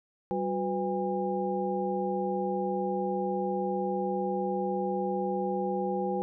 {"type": "tone cluster", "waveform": "sine", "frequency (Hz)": [193.3, 364.7, 499.7, 809], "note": ["G3", "F#4", "B4", "G#5"], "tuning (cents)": [-24, -25, 20, -46], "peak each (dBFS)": [-33, -33, -33, -33], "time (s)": [0.31, 6.22], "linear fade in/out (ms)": 0, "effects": []}